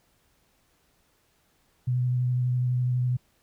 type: tone with vibrato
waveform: sine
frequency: 124.9 Hz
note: B2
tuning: 20 cents sharp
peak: -22 dBFS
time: 1.87-3.17 s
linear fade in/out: 10 ms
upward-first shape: sine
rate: 12 Hz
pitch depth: 15 cents each way
effects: pink hiss -67 dBFS RMS until 3.42 s